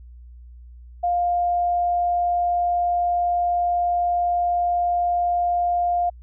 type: tone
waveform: sine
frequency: 703 Hz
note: F5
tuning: 11 cents sharp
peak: -18 dBFS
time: 1.03-6.1 s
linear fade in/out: 10 ms
effects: added 60 Hz sine -40 dBFS peak until 6.22 s